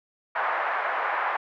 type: band-pass noise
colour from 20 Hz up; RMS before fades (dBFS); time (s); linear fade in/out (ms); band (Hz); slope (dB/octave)
pink; -27; 0.35-1.37; 10; 700 to 1800; 24
effects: none